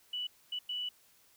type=tone bursts at uneven times; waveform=sine; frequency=2960 Hz; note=F#7; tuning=in tune; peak=-34 dBFS; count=3; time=0.13-0.27 / 0.52-0.59 / 0.69-0.89 s; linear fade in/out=5 ms; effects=white hiss -65 dBFS RMS until 1.36 s